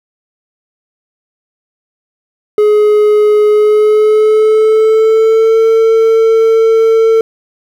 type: tone with pitch glide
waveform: triangle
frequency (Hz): 421.1 to 448.7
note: G#4 to A4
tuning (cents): +24 to +34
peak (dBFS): -3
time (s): 2.58-7.21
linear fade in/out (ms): 2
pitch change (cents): +110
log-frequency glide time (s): 3.49-5.61
effects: 7-bit